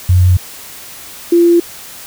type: tone pair in turn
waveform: sine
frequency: 90.8 / 342.8 Hz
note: F#2 / F4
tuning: -32 / -32 cents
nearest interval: octave + major seventh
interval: 2300 cents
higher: second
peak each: -5 dBFS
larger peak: neither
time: 0.09-0.37 / 1.32-1.6 s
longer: neither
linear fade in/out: 5 ms
effects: white hiss -32 dBFS RMS until 2.06 s